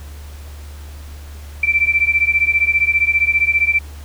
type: beating tone pair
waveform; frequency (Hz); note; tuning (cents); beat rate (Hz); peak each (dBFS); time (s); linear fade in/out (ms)
sine; 2331 / 2346; D7 / D7; -14 / -2; 15; -16 / -15; 1.63-3.79; 5
effects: added 73 Hz sine -31 dBFS peak until 4.04 s + pink hiss -43 dBFS RMS until 4.04 s

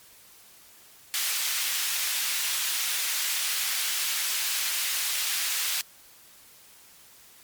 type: high-pass noise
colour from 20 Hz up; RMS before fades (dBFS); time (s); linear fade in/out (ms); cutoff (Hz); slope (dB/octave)
pink; -28; 1.14-5.81; 0; 2300; 12
effects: white hiss -53 dBFS RMS until 7.43 s + MP3 96 kbps

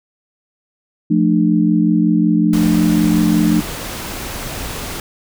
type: chord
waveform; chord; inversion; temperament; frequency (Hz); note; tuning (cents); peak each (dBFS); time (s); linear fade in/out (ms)
sine; D minor; first; equal with one note detuned; 174.61 / 220 / 300.2; F3 / A3 / D4; 0 / 0 / +38; -15; 1.1-3.61; 10
type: noise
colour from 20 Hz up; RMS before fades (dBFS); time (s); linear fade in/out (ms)
pink; -26; 2.53-5; 2
effects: none

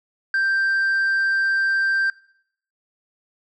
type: tone with tanh clipping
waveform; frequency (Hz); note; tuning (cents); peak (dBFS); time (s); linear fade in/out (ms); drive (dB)
sine; 1573; G6; +6; -18; 0.34-2.1; 2; 2
effects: noise-tail reverb RT60 0.7 s tail -22 dB re dry

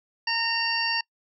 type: harmonic tone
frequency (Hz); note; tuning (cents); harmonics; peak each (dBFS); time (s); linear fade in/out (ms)
919; A#5; -25; 1 / 2 / 3 / 5 / 6; -31 / -29 / -29 / -28 / -34; 0.27-1.01; 5
effects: noise-tail reverb RT60 0.1 s tail -25 dB re dry

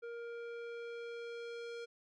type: tone with low-pass filter sweep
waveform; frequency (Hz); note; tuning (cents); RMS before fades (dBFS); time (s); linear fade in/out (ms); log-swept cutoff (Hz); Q
square; 469; A#4; +11; -45; 0.02-1.86; 20; 1600 to 4900; 0.96
effects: none

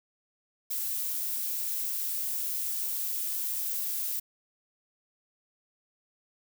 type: noise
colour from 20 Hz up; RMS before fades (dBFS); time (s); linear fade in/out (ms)
violet; -32; 0.7-4.2; 10
effects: none

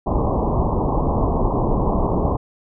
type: low-pass noise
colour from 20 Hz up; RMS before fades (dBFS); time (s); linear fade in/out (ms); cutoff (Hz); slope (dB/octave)
pink; -19; 0.06-2.37; 10; 1100; 96
effects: none

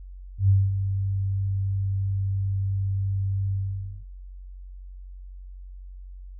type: tone with ADSR envelope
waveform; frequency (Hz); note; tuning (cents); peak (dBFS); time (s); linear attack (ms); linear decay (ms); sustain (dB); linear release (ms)
sine; 97.5; G2; -9; -14; 0.38-4.05; 110; 220; -9; 530
effects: noise-tail reverb RT60 0.3 s tail -21 dB re dry + added 46 Hz sine -38 dBFS peak until 6.39 s

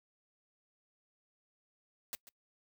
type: noise with echo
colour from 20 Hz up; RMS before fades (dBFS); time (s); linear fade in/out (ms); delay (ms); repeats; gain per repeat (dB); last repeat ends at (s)
white; -40; 2.13-2.15; 0; 140; 1; -15; 2.29
effects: noise-tail reverb RT60 0.1 s tail -23 dB re dry + high-pass 80 Hz 12 dB/octave

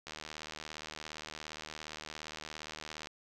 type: click train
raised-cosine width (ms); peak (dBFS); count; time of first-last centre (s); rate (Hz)
0.2; -25; 233; 0.07-3.071; 77.3
effects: none

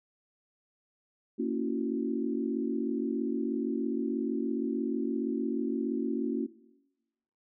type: chord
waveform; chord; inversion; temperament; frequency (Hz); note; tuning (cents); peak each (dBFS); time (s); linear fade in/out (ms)
sine; F# dominant seventh; first; just; 231.2 / 277.5 / 333 / 370; A#3 / C#4 / E4 / F#4; -14 / +2 / +18 / 0; -32 / -33 / -35 / -35; 1.38-6.47; 20
effects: noise-tail reverb RT60 1.0 s tail -19 dB re dry

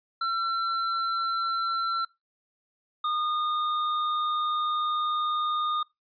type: tone pair in turn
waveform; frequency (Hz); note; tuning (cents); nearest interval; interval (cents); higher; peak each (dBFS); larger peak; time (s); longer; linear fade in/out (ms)
square; 1352 / 1223.4; E6 / D#6; +43 / -30; major second; 173; first; -26; neither; 0.21-2.05 / 3.04-5.83; second; 5
effects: noise-tail reverb RT60 0.2 s tail -22 dB re dry + resampled to 11025 Hz

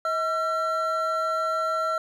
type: tone pair together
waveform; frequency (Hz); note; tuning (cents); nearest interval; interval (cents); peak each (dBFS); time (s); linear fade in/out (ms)
triangle; 639 / 1353.2; D#5 / E6; +46 / +45; octave + minor second; 1299; -26 / -23; 0.05-1.98; 2
effects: none

